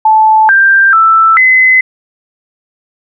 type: tone with pitch steps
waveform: sine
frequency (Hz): 872 / 1581 / 1325 / 2035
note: A5 / G6 / E6 / C7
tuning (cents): -16 / +14 / +9 / -49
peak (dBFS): -3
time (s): 0.05-1.81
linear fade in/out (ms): 5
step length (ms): 440
effects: none